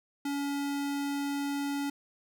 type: tone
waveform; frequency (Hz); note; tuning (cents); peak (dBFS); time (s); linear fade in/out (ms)
square; 282.8; C#4; +35; -31; 0.25-1.9; 5
effects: none